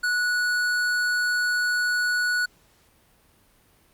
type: tone with tanh clipping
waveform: sine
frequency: 1469 Hz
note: F#6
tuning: 13 cents flat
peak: -23 dBFS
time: 0.03-2.46 s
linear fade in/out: 10 ms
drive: 14 dB
effects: pink hiss -60 dBFS RMS until 3.93 s + Opus 48 kbps